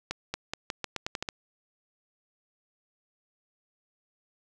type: accelerating click train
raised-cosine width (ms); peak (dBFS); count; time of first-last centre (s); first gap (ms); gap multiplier
0.2; -14; 10; 0.11-1.288; 230; 0.85
effects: none